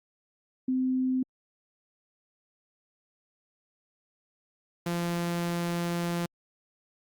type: tone pair in turn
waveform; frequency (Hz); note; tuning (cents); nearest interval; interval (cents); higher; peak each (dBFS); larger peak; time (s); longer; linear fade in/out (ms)
sine / sawtooth; 257.9 / 172.13; C4 / F3; -25 / -25; perfect fifth; 700; first; -24; neither; 0.68-1.23 / 4.86-6.26; second; 5
effects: Opus 32 kbps